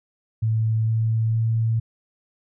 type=tone with pitch steps; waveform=sine; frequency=111 / 112.03 / 113.07 Hz; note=A2 / A2 / A2; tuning=+16 / +32 / +48 cents; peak=-18 dBFS; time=0.42-1.8 s; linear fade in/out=10 ms; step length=460 ms; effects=none